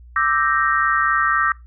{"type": "chord", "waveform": "sine", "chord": "E half-diminished seventh", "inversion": "third", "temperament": "equal", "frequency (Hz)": [1174.7, 1318.5, 1568, 1864.7], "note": ["D6", "E6", "G6", "Bb6"], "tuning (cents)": [0, 0, 0, 0], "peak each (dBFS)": [-20, -20, -22, -22], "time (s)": [0.16, 1.52], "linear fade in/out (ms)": 2, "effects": ["noise-tail reverb RT60 0.2 s tail -21 dB re dry", "added 60 Hz sine -40 dBFS peak until 1.66 s"]}